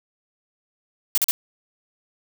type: noise bursts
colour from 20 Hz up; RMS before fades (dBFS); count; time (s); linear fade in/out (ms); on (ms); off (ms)
blue; -19; 3; 1.15-1.31; 0; 26; 41
effects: none